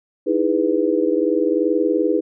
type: chord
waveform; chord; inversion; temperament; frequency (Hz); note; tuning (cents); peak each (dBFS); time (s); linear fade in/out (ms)
sine; E major seventh; third; just; 309 / 329.6 / 412 / 494.4; D#4 / E4 / G#4 / B4; -12 / 0 / -14 / +2; -21; 0.26-2.21; 20
effects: none